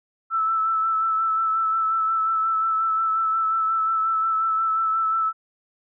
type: tone with vibrato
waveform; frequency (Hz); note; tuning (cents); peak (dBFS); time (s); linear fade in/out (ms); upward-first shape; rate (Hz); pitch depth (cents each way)
sine; 1318.5; E6; 0; -19; 0.3-5.33; 50; sine; 5.6; 22
effects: none